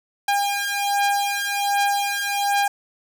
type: beating tone pair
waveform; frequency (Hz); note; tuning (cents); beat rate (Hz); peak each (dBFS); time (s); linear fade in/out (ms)
sawtooth; 806 / 807.3; G5 / G#5; +48 / -49; 1.3; -19; 0.28-2.68; 5
effects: none